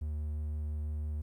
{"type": "tone", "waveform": "triangle", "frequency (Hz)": 75.5, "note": "D2", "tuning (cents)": 48, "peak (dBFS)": -31, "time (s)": [0.01, 1.22], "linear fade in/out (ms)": 10, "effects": ["12-bit"]}